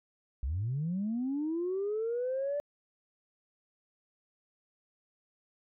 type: linear sweep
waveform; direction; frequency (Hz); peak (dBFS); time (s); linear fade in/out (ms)
sine; up; 58.27 to 587.3; -29; 0.43-2.6; 0
effects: tanh soft clip ceiling -26 dBFS